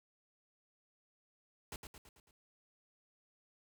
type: noise with echo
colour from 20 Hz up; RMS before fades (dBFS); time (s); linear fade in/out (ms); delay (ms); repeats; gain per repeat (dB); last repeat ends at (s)
pink; -45; 1.72-1.76; 2; 110; 5; -5; 2.31
effects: none